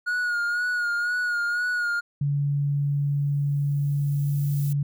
triangle tone with vibrato, 1441 Hz, F#6, 46 cents flat, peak -21 dBFS, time 0.06-2.01 s, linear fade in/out 20 ms, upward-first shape sine, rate 2 Hz, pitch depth 38 cents each way
sine tone, 142.8 Hz, D3, 48 cents flat, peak -21 dBFS, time 2.21-4.83 s, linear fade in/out 5 ms
violet noise with exponential growth, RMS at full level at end -38 dBFS, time 2.33-4.73 s, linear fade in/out 5 ms, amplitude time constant 520 ms
effects none

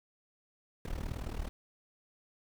brown noise with amplitude modulation, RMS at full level -34 dBFS, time 0.85-1.49 s, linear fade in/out 0 ms, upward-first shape sine, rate 38.7 Hz, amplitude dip 85%, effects none

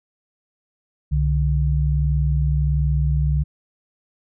sine tone pair together, 65.41 / 146.83 Hz, C2 / D3, 0 / 0 cents, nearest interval octave + major second, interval 1400 cents, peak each -18 / -20 dBFS, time 1.11-3.44 s, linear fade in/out 20 ms, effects none

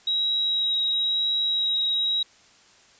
sine tone with vibrato, 3836 Hz, A#7, 49 cents sharp, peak -21 dBFS, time 0.07-2.23 s, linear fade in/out 5 ms, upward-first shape sine, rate 0.98 Hz, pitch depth 8 cents each way, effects white hiss -55 dBFS RMS until 2.99 s + resampled to 16000 Hz

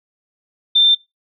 sine tone, 3577 Hz, A7, 28 cents sharp, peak -9 dBFS, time 0.75-0.95 s, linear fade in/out 10 ms, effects noise-tail reverb RT60 0.2 s tail -20 dB re dry

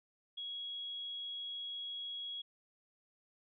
sine tone, 3322 Hz, G#7, in tune, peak -40 dBFS, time 0.37-2.42 s, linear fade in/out 10 ms, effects none

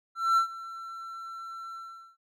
triangle tone with ADSR envelope, 1346 Hz, E6, 36 cents sharp, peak -17 dBFS, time 0.15-2.17 s, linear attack 220 ms, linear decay 100 ms, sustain -19 dB, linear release 430 ms, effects none

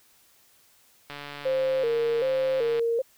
click train, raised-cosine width 0.3 ms, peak -22 dBFS, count 245, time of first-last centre 1.1-2.794 s, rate 144 Hz
sine tone with vibrato, 493.9 Hz, B4, in tune, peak -22 dBFS, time 1.45-3.02 s, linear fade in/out 10 ms, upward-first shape square, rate 1.3 Hz, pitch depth 110 cents each way
effects white hiss -60 dBFS RMS until 3.17 s

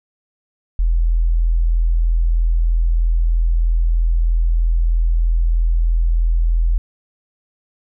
sine tone, 41.57 Hz, E1, 15 cents sharp, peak -12 dBFS, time 0.79-6.78 s, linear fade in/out 0 ms, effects none

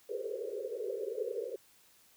pink band-pass noise, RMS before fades -38 dBFS, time 0.09-1.56 s, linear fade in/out 5 ms, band 390 to 530 Hz, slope 96 dB/octave, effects white hiss -64 dBFS RMS until 2.16 s

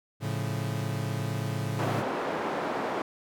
40% pulse chord, A augmented, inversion none, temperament equal, 110 / 138.59 / 174.61 Hz, A2 / C#3 / E#3, 0 / 0 / 0 cents, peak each -31 / -32 / -37 dBFS, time 0.2-2.04 s, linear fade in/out 50 ms
white band-pass noise, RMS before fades -31 dBFS, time 1.79-3.02 s, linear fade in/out 2 ms, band 240 to 840 Hz, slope 12 dB/octave
effects none

